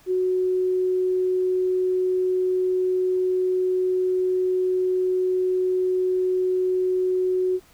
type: tone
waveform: sine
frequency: 368.9 Hz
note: F#4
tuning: 5 cents flat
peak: -19 dBFS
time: 0.06-7.6 s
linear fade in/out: 50 ms
effects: pink hiss -55 dBFS RMS until 7.73 s